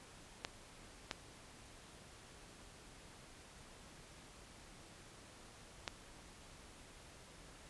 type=clicks; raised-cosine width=0.2 ms; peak=-21 dBFS; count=3; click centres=0.449 / 1.112 / 5.878 s; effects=pink hiss -58 dBFS RMS until 7.69 s + resampled to 24000 Hz